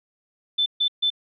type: tone bursts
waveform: sine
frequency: 3526 Hz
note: A7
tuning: 3 cents sharp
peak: -18 dBFS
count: 3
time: 0.58-1.103 s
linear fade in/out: 10 ms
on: 81 ms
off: 140 ms
effects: none